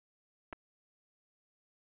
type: clicks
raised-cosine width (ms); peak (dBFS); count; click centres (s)
0.5; -28; 2; 0.527 / 0.53
effects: resampled to 8000 Hz